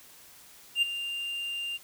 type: tone with ADSR envelope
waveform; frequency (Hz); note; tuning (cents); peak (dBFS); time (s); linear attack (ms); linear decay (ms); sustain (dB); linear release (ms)
triangle; 2794; F7; 0; -18; 0.75-1.78; 72; 13; -12; 23
effects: white hiss -53 dBFS RMS until 1.83 s